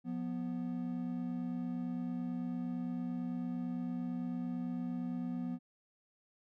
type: tone pair together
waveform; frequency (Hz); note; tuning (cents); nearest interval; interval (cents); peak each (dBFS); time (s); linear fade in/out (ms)
triangle; 177.2 / 246.1; F3 / B3; +25 / -6; tritone; 569; -38 / -35; 0.04-5.59; 50
effects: none